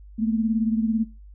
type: beating tone pair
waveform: sine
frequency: 220 / 238 Hz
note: A3 / A#3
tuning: 0 / +36 cents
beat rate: 18 Hz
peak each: -21 / -27 dBFS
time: 0.18-1.05 s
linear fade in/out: 20 ms
effects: noise-tail reverb RT60 0.3 s tail -22 dB re dry + added 50 Hz sine -42 dBFS peak until 1.34 s